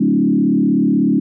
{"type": "tone with frequency modulation", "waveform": "sine", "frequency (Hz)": 246.9, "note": "B3", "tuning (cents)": 0, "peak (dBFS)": -11, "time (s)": [0, 1.2], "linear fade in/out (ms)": 10, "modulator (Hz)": 36.3, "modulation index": 1.8, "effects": []}